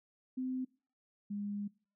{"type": "tone pair in turn", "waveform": "sine", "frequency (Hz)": [257.2, 204.1], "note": ["C4", "G#3"], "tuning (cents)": [-30, -30], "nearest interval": "major third", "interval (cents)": 400, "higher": "first", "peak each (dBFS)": [-34, -36], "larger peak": "first", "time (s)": [[0.37, 0.65], [1.3, 1.68]], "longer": "second", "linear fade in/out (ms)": 10, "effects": ["noise-tail reverb RT60 0.4 s tail -23 dB re dry"]}